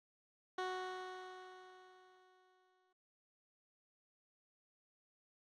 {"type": "tone with exponential decay", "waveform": "15% pulse", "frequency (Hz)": 370, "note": "F#4", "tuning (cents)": 0, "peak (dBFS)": -31, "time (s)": [0.58, 2.93], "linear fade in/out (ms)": 5, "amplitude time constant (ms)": 510, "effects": ["low-pass 4000 Hz 12 dB/octave", "AAC 64 kbps"]}